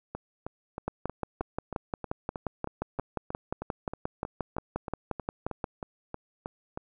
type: two click trains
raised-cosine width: 1 ms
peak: -21 / -16 dBFS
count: 22 / 28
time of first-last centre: 0.15-6.775 / 0.88-5.642 s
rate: 3.17 / 5.67 Hz
effects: none